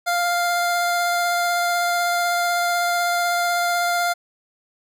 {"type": "tone with vibrato", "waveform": "25% pulse", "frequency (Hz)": 699, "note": "F5", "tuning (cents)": 1, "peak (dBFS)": -15, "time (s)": [0.06, 4.14], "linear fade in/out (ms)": 20, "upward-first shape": "sine", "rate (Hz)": 16, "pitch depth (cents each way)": 8, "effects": []}